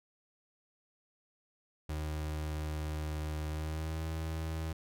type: tone with pitch glide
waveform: 35% pulse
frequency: 76.8 to 80.02 Hz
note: D#2 to D#2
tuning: -22 to +49 cents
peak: -33 dBFS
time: 1.89-4.73 s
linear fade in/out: 5 ms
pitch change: +71 cents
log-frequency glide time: 3.48-4.04 s
effects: none